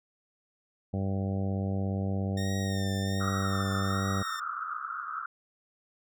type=harmonic tone; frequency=97.1 Hz; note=G2; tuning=16 cents flat; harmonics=1 / 2 / 3 / 4 / 5 / 6 / 7 / 8; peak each=-30 / -32 / -41 / -43 / -42 / -43 / -45 / -47 dBFS; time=0.93-4.23 s; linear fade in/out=10 ms
type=tone with vibrato; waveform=15% pulse; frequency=1836 Hz; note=A#6; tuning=27 cents flat; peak=-32 dBFS; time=2.37-4.4 s; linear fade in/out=5 ms; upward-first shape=sine; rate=1.3 Hz; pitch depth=48 cents each way
type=band-pass noise; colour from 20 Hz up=pink; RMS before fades=-36 dBFS; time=3.2-5.26 s; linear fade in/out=5 ms; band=1200 to 1400 Hz; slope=96 dB/octave
effects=none